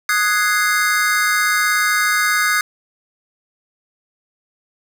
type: chord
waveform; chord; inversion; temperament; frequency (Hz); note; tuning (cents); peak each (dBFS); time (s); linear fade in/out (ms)
square; Ab dominant seventh; second; equal; 1244.5 / 1480 / 1661.2 / 2093; Eb6 / Gb6 / Ab6 / C7; 0 / 0 / 0 / 0; -21; 0.09-2.61; 2
effects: none